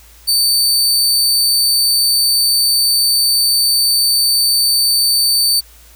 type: tone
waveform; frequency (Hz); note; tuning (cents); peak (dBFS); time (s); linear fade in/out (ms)
sawtooth; 4566; D8; -50; -8; 0.27-5.61; 20
effects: added 57 Hz sine -43 dBFS peak until 5.95 s + white hiss -45 dBFS RMS until 5.95 s